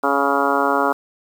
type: harmonic tone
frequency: 140 Hz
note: C#3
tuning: 18 cents sharp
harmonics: 2 / 3 / 4 / 5 / 6 / 7 / 8 / 9 / 10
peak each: -24 / -24 / -24 / -24 / -24 / -24 / -24 / -24 / -24 dBFS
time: 0.03-0.93 s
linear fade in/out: 10 ms
effects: 7-bit